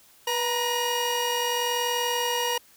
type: tone cluster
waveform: 30% pulse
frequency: 487.4 / 934 / 2873 Hz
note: B4 / A#5 / F7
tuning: -23 / +3 / +48 cents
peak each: -26 dBFS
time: 0.27-2.58 s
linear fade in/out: 5 ms
effects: white hiss -56 dBFS RMS until 2.76 s